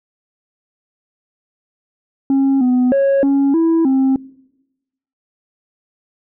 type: tone with pitch steps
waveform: sine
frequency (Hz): 271.8 / 250.5 / 550 / 277.2 / 328.8 / 265.8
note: C#4 / B3 / C#5 / C#4 / E4 / C4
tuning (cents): -34 / +25 / -14 / 0 / -4 / +27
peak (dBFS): -8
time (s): 2.3-4.16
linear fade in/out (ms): 2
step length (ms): 310
effects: noise-tail reverb RT60 1.0 s tail -24 dB re dry + tanh soft clip ceiling -10 dBFS